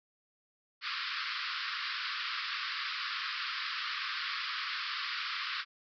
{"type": "band-pass noise", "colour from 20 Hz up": "pink", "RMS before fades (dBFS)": -37, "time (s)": [0.81, 5.65], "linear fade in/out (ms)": 50, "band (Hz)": [1100, 5100], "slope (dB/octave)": 96, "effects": []}